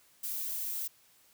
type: noise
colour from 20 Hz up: violet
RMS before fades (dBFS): -36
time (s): 0.23-0.88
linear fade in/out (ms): 10
effects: white hiss -64 dBFS RMS until 1.33 s